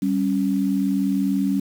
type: tone pair together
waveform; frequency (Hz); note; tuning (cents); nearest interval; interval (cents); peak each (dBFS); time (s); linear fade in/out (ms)
sine; 196 / 276.1; G3 / C#4; 0 / -7; tritone; 593; -21; 0.02-1.6; 5
effects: 7-bit